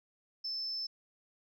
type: tone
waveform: sine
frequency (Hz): 5274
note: E8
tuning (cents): 0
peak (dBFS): -34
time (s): 0.44-0.87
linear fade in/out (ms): 10
effects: tanh soft clip ceiling -30 dBFS